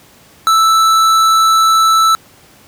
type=tone with tanh clipping; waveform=sine; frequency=1318.5 Hz; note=E6; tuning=in tune; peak=-9 dBFS; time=0.47-2.15 s; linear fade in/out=0 ms; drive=16 dB; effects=pink hiss -44 dBFS RMS until 2.67 s + high-pass 80 Hz 12 dB/octave